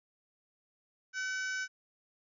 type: harmonic tone with a mistuned harmonic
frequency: 760 Hz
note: F#5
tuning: 46 cents sharp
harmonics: 2 / 3 / 4 / 5 / 6 / 7 / 8 / 9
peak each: -34 / -45 / -50 / -53 / -55 / -46 / -47 / -52 dBFS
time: 1.13-1.68 s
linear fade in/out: 50 ms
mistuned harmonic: 4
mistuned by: -45 cents
effects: none